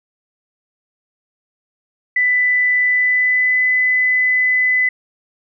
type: tone with pitch glide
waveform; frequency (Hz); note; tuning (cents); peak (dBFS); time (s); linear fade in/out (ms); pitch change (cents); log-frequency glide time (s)
sine; 1991 to 2008; B6 to B6; +14 to +28; -12; 2.16-4.89; 5; +14; 2.84-3.61
effects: none